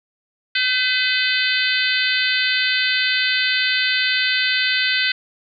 harmonic tone with a mistuned harmonic, 510 Hz, C5, 44 cents flat, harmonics 3 / 4 / 5 / 6 / 7 / 8 / 9, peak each -22 / -23 / -24 / -25 / -25 / -26 / -27 dBFS, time 0.55-5.12 s, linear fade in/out 5 ms, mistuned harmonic 4, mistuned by -24 cents, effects none

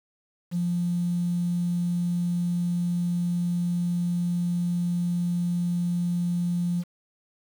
triangle tone, 174.61 Hz, F3, in tune, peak -19 dBFS, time 0.51-6.84 s, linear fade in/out 50 ms, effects tanh soft clip ceiling -21 dBFS + 8-bit

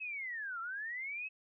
sine linear two-way sweep, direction down then up, 2603 to 1318.5 to 2603 Hz, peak -38 dBFS, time 0-1.29 s, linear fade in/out 20 ms, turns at 0.6 s, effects none

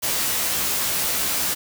white noise with comb filter, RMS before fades -23 dBFS, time 0.02-1.55 s, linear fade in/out 20 ms, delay 16 ms, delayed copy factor +0.85, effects none

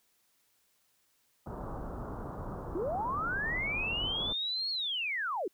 pink low-pass noise, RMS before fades -40 dBFS, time 1.46-4.33 s, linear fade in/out 5 ms, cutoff 1300 Hz, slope 48 dB/octave
sine linear two-way sweep, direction up then down, 311.1 to 4366 to 311.1 Hz, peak -31 dBFS, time 2.75-5.48 s, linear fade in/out 5 ms, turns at 4.7 s
effects white hiss -72 dBFS RMS until 5.53 s

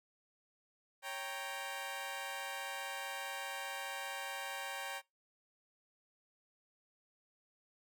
15% pulse chord, G diminished, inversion second, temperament equal, 554.4 / 784 / 932.3 Hz, Db5 / G5 / Bb5, 0 / 0 / 0 cents, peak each -40 / -37 / -40 dBFS, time 1.02-5.02 s, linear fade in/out 50 ms, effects noise-tail reverb RT60 0.2 s tail -22 dB re dry

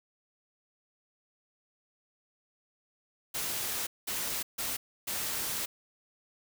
white noise bursts at uneven times, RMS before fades -34 dBFS, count 4, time 3.34-3.87 / 4.07-4.43 / 4.58-4.77 / 5.07-5.66 s, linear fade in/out 10 ms, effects none

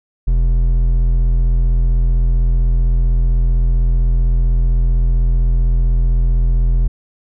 triangle tone with hard clipping, 42.15 Hz, E1, 39 cents sharp, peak -12 dBFS, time 0.27-6.88 s, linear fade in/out 10 ms, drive 10 dB, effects none

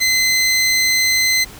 20% pulse tone, 2050 Hz, C7, 36 cents flat, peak -8 dBFS, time 0-1.45 s, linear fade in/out 20 ms, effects pink hiss -38 dBFS RMS until 1.59 s

